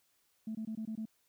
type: tone bursts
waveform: sine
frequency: 220 Hz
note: A3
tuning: in tune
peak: -35 dBFS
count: 6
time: 0.47-1.055 s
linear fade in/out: 5 ms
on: 80 ms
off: 21 ms
effects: tanh soft clip ceiling -32 dBFS + white hiss -74 dBFS RMS until 1.28 s